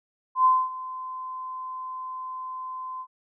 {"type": "tone with ADSR envelope", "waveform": "sine", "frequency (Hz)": 1030, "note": "C6", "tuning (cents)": -28, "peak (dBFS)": -14, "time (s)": [0.35, 3.07], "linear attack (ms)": 100, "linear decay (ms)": 240, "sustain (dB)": -18, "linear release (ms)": 64, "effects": []}